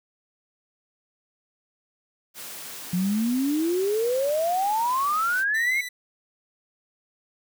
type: high-pass noise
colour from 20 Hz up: white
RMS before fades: -38 dBFS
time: 2.34-5.45 s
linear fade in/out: 50 ms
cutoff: 140 Hz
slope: 12 dB/octave
type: exponential sweep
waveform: sine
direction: up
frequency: 174.61 to 2213 Hz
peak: -21 dBFS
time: 2.93-5.81 s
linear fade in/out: 5 ms
type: tone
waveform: sawtooth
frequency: 1985 Hz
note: B6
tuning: 8 cents sharp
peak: -28 dBFS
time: 5.54-5.89 s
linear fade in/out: 10 ms
effects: none